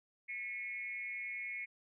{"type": "tone with frequency modulation", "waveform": "sine", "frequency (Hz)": 2186, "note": "C#7", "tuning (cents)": -25, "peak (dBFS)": -39, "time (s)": [0.28, 1.66], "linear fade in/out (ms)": 20, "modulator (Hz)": 218, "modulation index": 0.68, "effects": []}